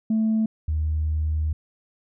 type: tone pair in turn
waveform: sine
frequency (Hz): 220 / 77.49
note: A3 / D#2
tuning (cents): 0 / -7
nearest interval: octave + tritone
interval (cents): 1807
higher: first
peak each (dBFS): -17 / -20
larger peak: first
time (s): 0.1-0.46 / 0.68-1.53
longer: second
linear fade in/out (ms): 5
effects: tanh soft clip ceiling -16 dBFS